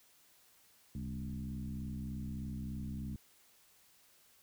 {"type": "tone with frequency modulation", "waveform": "sine", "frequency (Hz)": 144, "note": "D3", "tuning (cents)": -34, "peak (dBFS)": -38, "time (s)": [0.95, 3.16], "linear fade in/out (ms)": 2, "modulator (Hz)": 63.3, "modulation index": 1.6, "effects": ["white hiss -66 dBFS RMS until 4.42 s"]}